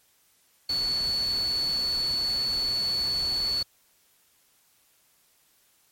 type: tone in noise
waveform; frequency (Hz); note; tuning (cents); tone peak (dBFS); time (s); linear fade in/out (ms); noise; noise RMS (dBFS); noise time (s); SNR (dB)
sine; 4435; C#8; 0; -24; 0.69-3.63; 5; pink; -40; 0.69-3.63; +13
effects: white hiss -64 dBFS RMS until 5.91 s + MP3 64 kbps